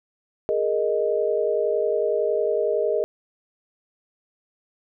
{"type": "chord", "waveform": "sine", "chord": "Ab suspended second", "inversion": "none", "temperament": "equal", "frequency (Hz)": [415.3, 466.2, 622.3], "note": ["Ab4", "Bb4", "Eb5"], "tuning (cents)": [0, 0, 0], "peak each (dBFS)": -24, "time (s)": [0.49, 3.04], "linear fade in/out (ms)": 0, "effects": []}